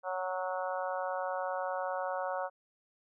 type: harmonic tone with a mistuned harmonic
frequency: 185 Hz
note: F#3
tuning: in tune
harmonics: 3 / 4 / 5 / 6 / 7 / 8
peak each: -36 / -38 / -40 / -42 / -43 / -44 dBFS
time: 0.03-2.5 s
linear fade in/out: 50 ms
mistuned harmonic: 8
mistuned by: -18 cents
effects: none